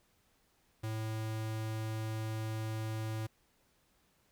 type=tone; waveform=square; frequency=110 Hz; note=A2; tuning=in tune; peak=-36 dBFS; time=0.83-3.27 s; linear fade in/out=10 ms; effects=pink hiss -72 dBFS RMS until 4.31 s